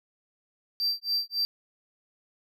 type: tone with tremolo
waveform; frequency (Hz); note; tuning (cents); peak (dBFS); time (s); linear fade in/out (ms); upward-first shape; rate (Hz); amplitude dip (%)
triangle; 4693; D8; -2; -22; 0.8-1.45; 0; sine; 3.6; 100
effects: none